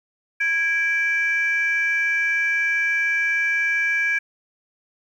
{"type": "tone pair together", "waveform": "sine", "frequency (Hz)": [1649, 2332], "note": ["G#6", "D7"], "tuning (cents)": [-13, -13], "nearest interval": "tritone", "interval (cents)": 600, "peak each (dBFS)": -20, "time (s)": [0.4, 4.19], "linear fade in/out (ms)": 10, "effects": ["tanh soft clip ceiling -13 dBFS", "9-bit"]}